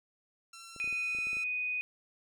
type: tone with pitch glide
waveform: 10% pulse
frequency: 1352 to 1334.9 Hz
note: E6 to E6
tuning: +43 to +21 cents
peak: -39 dBFS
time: 0.53-1.44 s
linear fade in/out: 5 ms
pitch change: -22 cents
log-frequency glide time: 0.95-1.27 s
type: clicks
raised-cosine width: 2 ms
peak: -39 dBFS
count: 9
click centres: 0.763 / 0.843 / 0.876 / 0.927 / 1.149 / 1.187 / 1.27 / 1.331 / 1.369 s
type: tone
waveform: sine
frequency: 2489 Hz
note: D#7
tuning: in tune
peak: -31 dBFS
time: 0.8-1.81 s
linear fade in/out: 0 ms
effects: none